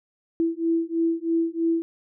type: beating tone pair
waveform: sine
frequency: 329.6 / 332.7 Hz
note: E4 / E4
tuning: 0 / +16 cents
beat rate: 3.1 Hz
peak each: -24 dBFS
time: 0.4-1.82 s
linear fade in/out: 0 ms
effects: none